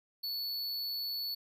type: tone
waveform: square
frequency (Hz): 4435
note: C#8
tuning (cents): 0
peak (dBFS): -35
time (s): 0.23-1.35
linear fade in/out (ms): 10
effects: none